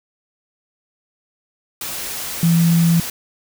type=tone in noise; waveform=sine; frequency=168 Hz; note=E3; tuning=33 cents sharp; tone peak=-11 dBFS; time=2.43-3 s; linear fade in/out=2 ms; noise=white; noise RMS=-27 dBFS; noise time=1.81-3.1 s; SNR=+13 dB; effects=none